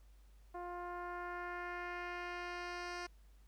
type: tone with low-pass filter sweep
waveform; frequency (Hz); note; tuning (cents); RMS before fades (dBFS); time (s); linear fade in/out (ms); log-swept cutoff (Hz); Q
10% pulse; 352.6; F4; +17; -44; 0.54-3.07; 10; 840 to 5400; 1.3
effects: added 50 Hz sine -59 dBFS peak until 3.47 s + pink hiss -74 dBFS RMS until 3.47 s